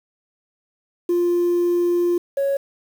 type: tone pair in turn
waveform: sine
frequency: 349.2 / 554.3 Hz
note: F4 / C#5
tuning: 0 / 0 cents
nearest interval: minor sixth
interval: 800 cents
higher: second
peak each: -14 / -16 dBFS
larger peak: first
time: 1.09-2.18 / 2.37-2.57 s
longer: first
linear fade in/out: 5 ms
effects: tanh soft clip ceiling -14 dBFS + 7-bit